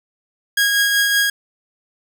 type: tone with tremolo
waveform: sawtooth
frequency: 1640 Hz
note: G#6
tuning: 22 cents flat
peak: -9 dBFS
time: 0.57-1.3 s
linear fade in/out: 5 ms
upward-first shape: triangle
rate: 5.3 Hz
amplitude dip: 35%
effects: none